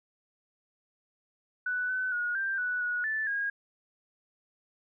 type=tone with pitch steps; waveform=sine; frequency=1487 / 1512 / 1446 / 1577 / 1479 / 1459 / 1754 / 1634 Hz; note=F#6 / F#6 / F#6 / G6 / F#6 / F#6 / A6 / G#6; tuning=+8 / +37 / -40 / +10 / -1 / -25 / -6 / -29 cents; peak=-28 dBFS; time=1.66-3.5 s; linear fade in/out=5 ms; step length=230 ms; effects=none